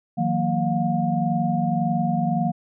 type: tone cluster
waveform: sine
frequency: 159.1 / 180.9 / 231.3 / 713 Hz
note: D#3 / F#3 / A#3 / F5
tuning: +39 / -39 / -13 / +36 cents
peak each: -25 dBFS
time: 0.17-2.52 s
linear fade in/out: 20 ms
effects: none